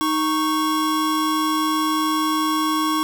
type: tone pair together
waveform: square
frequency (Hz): 311.1 / 1105.7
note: D#4 / C#6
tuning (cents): 0 / -5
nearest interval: octave + minor seventh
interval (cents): 2195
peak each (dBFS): -22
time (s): 0.01-3.03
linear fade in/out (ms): 0
effects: none